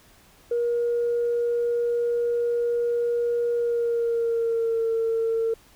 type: tone with pitch glide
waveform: sine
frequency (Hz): 474.8 to 453.6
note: A#4 to A#4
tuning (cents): +32 to -47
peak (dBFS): -20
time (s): 0.51-5.54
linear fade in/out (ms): 5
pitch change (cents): -79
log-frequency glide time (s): 3.54-4.89
effects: tanh soft clip ceiling -17 dBFS + pink hiss -55 dBFS RMS until 5.75 s